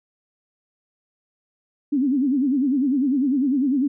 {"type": "tone with vibrato", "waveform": "sine", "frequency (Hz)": 270, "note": "C#4", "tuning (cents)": -45, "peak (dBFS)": -17, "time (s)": [1.92, 3.88], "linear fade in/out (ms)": 10, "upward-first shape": "sine", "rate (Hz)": 10, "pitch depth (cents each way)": 160, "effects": []}